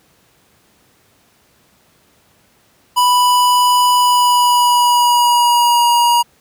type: tone with pitch glide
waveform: square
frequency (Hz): 987.8 to 953.1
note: B5 to A#5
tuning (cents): 0 to +38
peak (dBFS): -10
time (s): 2.96-6.23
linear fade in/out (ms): 20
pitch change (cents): -62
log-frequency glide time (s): 3.93-5.85
effects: pink hiss -54 dBFS RMS until 6.4 s + high-pass 80 Hz 12 dB/octave